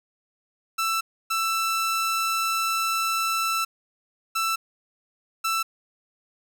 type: tone bursts at uneven times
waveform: sawtooth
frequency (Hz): 1328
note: E6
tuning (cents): +12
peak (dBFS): -19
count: 4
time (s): 0.78-1.01 / 1.3-3.65 / 4.35-4.56 / 5.44-5.63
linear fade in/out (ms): 10
effects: none